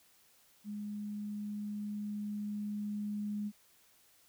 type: tone with level ramp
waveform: sine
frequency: 207.7 Hz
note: G#3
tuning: in tune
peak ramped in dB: -38 to -34 dBFS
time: 0.64-3.52 s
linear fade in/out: 50 ms
effects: white hiss -66 dBFS RMS until 4.28 s